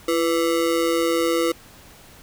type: ring-modulated tone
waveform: square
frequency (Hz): 415.3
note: G#4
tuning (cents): 0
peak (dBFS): -16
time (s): 0.08-1.52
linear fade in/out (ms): 5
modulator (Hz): 78.1
effects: pink hiss -47 dBFS RMS until 2.22 s